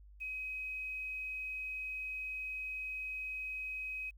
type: tone with quantisation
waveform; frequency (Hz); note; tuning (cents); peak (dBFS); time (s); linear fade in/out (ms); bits
sine; 2531; D#7; +29; -38; 0.2-4.11; 20; 11
effects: added 50 Hz sine -54 dBFS peak until 4.17 s